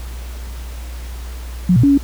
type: tone with pitch steps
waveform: sine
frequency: 179.7 / 119.8 / 281.6 / 279.8 Hz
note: F3 / A#2 / C#4 / C#4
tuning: +50 / +48 / +27 / +16 cents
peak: -8 dBFS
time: 1.69-1.978 s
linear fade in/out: 5 ms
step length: 72 ms
effects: added 60 Hz sine -26 dBFS peak until 2.03 s + pink hiss -39 dBFS RMS until 2.03 s